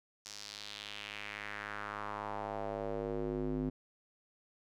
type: tone with band-pass filter sweep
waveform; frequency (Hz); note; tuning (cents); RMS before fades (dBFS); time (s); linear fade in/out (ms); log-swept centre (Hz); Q
square; 51.8; G#1; -4; -40; 0.25-3.7; 10; 5800 to 260; 2.4
effects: none